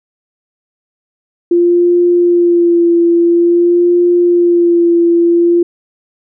sine tone with vibrato, 345.6 Hz, F4, 18 cents flat, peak -6 dBFS, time 1.51-5.63 s, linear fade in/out 5 ms, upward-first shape sine, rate 0.49 Hz, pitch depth 25 cents each way, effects none

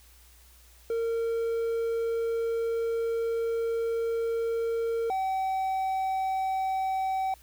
triangle tone pair in turn, 459.2 / 764.1 Hz, A#4 / G5, -26 / -44 cents, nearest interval major sixth, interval 882 cents, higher second, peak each -24 dBFS, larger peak neither, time 0.9-5.1 / 5.1-7.34 s, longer first, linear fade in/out 2 ms, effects added 60 Hz sine -55 dBFS peak until 7.42 s + white hiss -58 dBFS RMS until 7.42 s

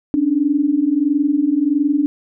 sine tone pair together, 275.2 / 296.7 Hz, C#4 / D4, -12 / +18 cents, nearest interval minor second, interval 130 cents, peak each -18 / -15 dBFS, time 0.14-2.06 s, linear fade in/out 0 ms, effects none

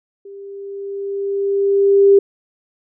sine tone with level ramp, 397.2 Hz, G4, 23 cents sharp, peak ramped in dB -33 to -5 dBFS, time 0.25-2.19 s, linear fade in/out 5 ms, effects none

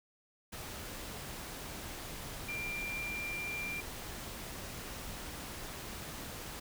sine tone in noise, 2376 Hz, D7, 20 cents sharp, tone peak -37 dBFS, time 2.48-3.81 s, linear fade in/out 10 ms, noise pink, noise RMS -44 dBFS, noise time 0.52-6.6 s, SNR +4 dB, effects none

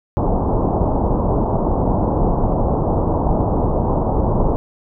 pink low-pass noise, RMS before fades -17 dBFS, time 0.17-4.56 s, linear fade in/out 0 ms, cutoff 990 Hz, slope 48 dB/octave, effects none

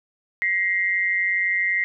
sine tone pair together, 1905.2 / 2093 Hz, A#6 / C7, +37 / 0 cents, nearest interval major second, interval 163 cents, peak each -22 dBFS, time 0.42-1.84 s, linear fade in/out 0 ms, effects none

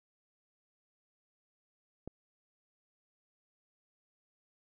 click, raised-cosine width 2 ms, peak -28 dBFS, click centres 2.076 s, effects none

